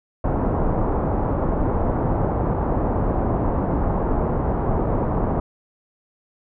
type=low-pass noise; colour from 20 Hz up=pink; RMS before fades=-21 dBFS; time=0.24-5.4 s; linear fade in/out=5 ms; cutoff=1000 Hz; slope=24 dB/octave; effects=none